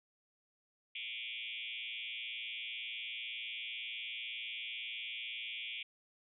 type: tone with frequency modulation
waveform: sine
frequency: 2835 Hz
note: F7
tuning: 25 cents sharp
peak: -40 dBFS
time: 0.95-5.83 s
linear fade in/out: 5 ms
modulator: 116 Hz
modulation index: 5.3
effects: none

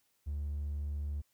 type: tone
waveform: triangle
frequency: 73 Hz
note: D2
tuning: 10 cents flat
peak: -31 dBFS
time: 0.26-1.22 s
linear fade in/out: 20 ms
effects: tanh soft clip ceiling -29 dBFS + white hiss -75 dBFS RMS until 1.33 s

